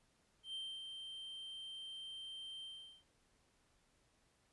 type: tone with ADSR envelope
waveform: triangle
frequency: 3136 Hz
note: G7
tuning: in tune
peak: -40 dBFS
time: 0.43-3.04 s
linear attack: 110 ms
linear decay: 270 ms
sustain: -5 dB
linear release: 410 ms
effects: pink hiss -75 dBFS RMS until 4.52 s + resampled to 24000 Hz